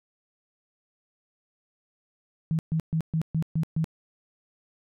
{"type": "tone bursts", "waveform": "sine", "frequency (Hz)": 160.4, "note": "E3", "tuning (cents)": -47, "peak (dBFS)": -22, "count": 7, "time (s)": [2.51, 3.843], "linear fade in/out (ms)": 0, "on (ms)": 79, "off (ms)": 130, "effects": []}